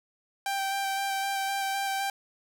sawtooth tone with vibrato, 784 Hz, G5, in tune, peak -24 dBFS, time 0.46-2.1 s, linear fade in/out 2 ms, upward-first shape square, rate 3.9 Hz, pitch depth 11 cents each way, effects none

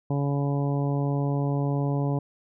harmonic tone, 141.4 Hz, C#3, 35 cents sharp, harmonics 1 / 2 / 3 / 4 / 5 / 6 / 7, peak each -24 / -30 / -34 / -36 / -38 / -40 / -41 dBFS, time 0.1-2.19 s, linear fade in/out 5 ms, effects none

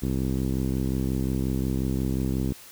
10% pulse tone with low-pass filter, 65.6 Hz, C2, 5 cents sharp, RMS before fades -26 dBFS, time 0.02-2.53 s, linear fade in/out 10 ms, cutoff 310 Hz, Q 0.94, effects white hiss -47 dBFS RMS until 2.71 s

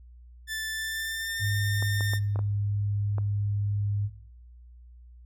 sawtooth tone with pitch glide, 1760 to 1810.5 Hz, A6 to A6, 0 to +49 cents, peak -27 dBFS, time 0.47-2.2 s, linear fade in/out 50 ms, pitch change +49 cents, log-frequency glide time 0.71-1.48 s
sine tone, 102.3 Hz, G#2, 26 cents flat, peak -25 dBFS, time 1.39-4.1 s, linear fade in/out 50 ms
clicks, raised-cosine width 1 ms, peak -23 dBFS, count 6, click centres 1.825 / 2.008 / 2.135 / 2.359 / 2.391 / 3.183 s
effects noise-tail reverb RT60 0.7 s tail -21 dB re dry + added 60 Hz sine -47 dBFS peak until 5.25 s

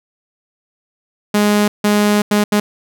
sawtooth tone bursts at uneven times, 207.7 Hz, G#3, in tune, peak -7 dBFS, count 4, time 1.34-1.68 / 1.84-2.22 / 2.31-2.44 / 2.52-2.6 s, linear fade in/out 5 ms, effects none

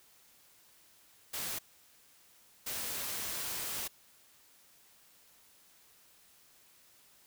white noise bursts at uneven times, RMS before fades -38 dBFS, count 2, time 1.33-1.59 / 2.66-3.88 s, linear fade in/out 10 ms, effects white hiss -63 dBFS RMS until 7.26 s

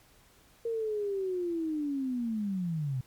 sine linear sweep, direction down, 465.7 to 123.47 Hz, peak -29 dBFS, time 0.65-3.01 s, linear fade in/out 5 ms, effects pink hiss -61 dBFS RMS until 3.06 s + MP3 96 kbps

